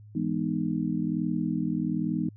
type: chord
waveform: sine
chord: E major seventh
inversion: none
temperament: just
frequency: 164.81 / 206 / 247.2 / 309 Hz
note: E3 / G#3 / B3 / D#4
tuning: 0 / -14 / +2 / -12 cents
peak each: -31 dBFS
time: 0.15-2.29 s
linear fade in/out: 5 ms
effects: added 105 Hz sine -46 dBFS peak until 2.36 s